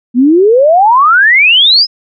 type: exponential sweep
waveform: sine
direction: up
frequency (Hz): 233.1 to 5220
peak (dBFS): -3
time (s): 0.14-1.87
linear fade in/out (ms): 50
effects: none